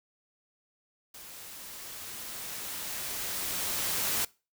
white noise with level ramp, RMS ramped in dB -47 to -29 dBFS, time 1.14-4.25 s, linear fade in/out 5 ms, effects noise-tail reverb RT60 0.3 s tail -22 dB re dry

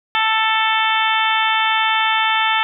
harmonic tone, 441.4 Hz, A4, 5 cents sharp, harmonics 2 / 3 / 4 / 5 / 6 / 7 / 8, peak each -19 / -21 / -22 / -23 / -24 / -24 / -25 dBFS, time 0.15-2.63 s, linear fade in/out 0 ms, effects none

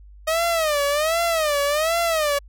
sawtooth tone with vibrato, 622.3 Hz, D#5, in tune, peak -15 dBFS, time 0.27-2.39 s, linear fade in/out 10 ms, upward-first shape sine, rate 1.3 Hz, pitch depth 160 cents each way, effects added 50 Hz sine -42 dBFS peak until 2.48 s

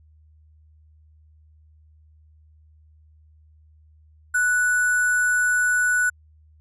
sine tone with sample-and-hold, 1480 Hz, F#6, in tune, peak -17 dBFS, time 4.34-6.1 s, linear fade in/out 10 ms, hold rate 8820 Hz, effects added 77 Hz sine -51 dBFS peak until 6.6 s + resampled to 22050 Hz

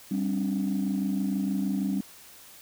sine chord, G suspended fourth, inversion none, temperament equal with one note detuned, 196 / 267.4 / 293.7 Hz, G3 / C4 / D4, 0 / +38 / 0 cents, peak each -26 / -30 / -32 dBFS, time 0.11-2.01 s, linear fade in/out 5 ms, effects tanh soft clip ceiling -19 dBFS + white hiss -50 dBFS RMS until 2.61 s

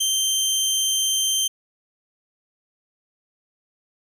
20% pulse tone, 3136 Hz, G7, in tune, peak -14 dBFS, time 0-1.48 s, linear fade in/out 10 ms, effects none

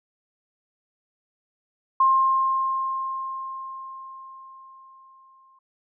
sine tone with exponential decay, 1061 Hz, C6, 24 cents sharp, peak -14 dBFS, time 2-5.59 s, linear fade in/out 5 ms, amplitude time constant 780 ms, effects none

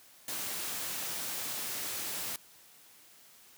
white noise, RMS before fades -37 dBFS, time 0.28-2.36 s, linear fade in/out 2 ms, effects white hiss -58 dBFS RMS until 3.57 s + high-pass 100 Hz 12 dB/octave

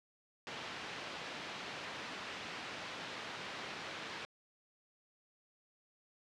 white band-pass noise, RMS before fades -45 dBFS, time 0.47-4.25 s, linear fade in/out 0 ms, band 120 to 3100 Hz, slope 12 dB/octave, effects low-pass 6000 Hz 12 dB/octave

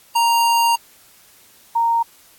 square / sine tone pair in turn, 932.3 / 926.4 Hz, A#5 / A#5, 0 / -11 cents, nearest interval unison, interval 11 cents, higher first, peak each -14 dBFS, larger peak neither, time 0.15-0.76 / 1.75-2.03 s, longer first, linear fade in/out 10 ms, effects white hiss -50 dBFS RMS until 2.38 s + AAC 64 kbps

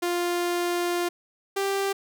sawtooth tone pair in turn, 350 / 393.2 Hz, F4 / G4, +4 / +5 cents, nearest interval major second, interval 201 cents, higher second, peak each -20 / -20 dBFS, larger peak neither, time 0.02-1.09 / 1.56-1.93 s, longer first, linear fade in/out 10 ms, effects none

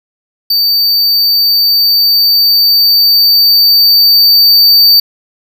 square tone with level ramp, 4603 Hz, D8, 36 cents flat, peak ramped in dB -8 to -3 dBFS, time 0.5-5 s, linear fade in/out 5 ms, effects none

